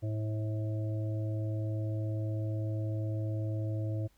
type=harmonic tone; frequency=108 Hz; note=A2; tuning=32 cents flat; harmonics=1 / 3 / 5 / 6; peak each=-31 / -41 / -45 / -47 dBFS; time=0.02-4.08 s; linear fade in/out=20 ms; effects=added 50 Hz sine -66 dBFS peak until 4.17 s + pink hiss -70 dBFS RMS until 4.17 s